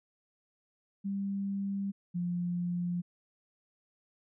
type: tone pair in turn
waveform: sine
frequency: 197.7 / 175.7 Hz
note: G3 / F3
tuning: +15 / +11 cents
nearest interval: major second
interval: 204 cents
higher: first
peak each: -31 / -30 dBFS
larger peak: second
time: 1.04-1.92 / 2.14-3.02 s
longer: neither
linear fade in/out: 20 ms
effects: none